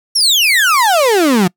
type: exponential sweep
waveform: 35% pulse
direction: down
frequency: 5740 to 170.3 Hz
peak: -7 dBFS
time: 0.15-1.48 s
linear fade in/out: 10 ms
effects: noise-tail reverb RT60 0.1 s tail -26 dB re dry